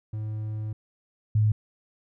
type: tone pair in turn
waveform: triangle / sine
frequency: 107.8 / 107.18 Hz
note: A2 / A2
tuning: -35 / -45 cents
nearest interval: unison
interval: 10 cents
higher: first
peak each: -27 / -18 dBFS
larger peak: second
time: 0.13-0.73 / 1.35-1.52 s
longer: first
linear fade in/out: 5 ms
effects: none